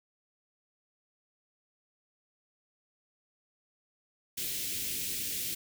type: band-stop noise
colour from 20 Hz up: white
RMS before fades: -35 dBFS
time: 4.37-5.55 s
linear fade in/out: 10 ms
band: 410 to 2200 Hz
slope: 24 dB/octave
effects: none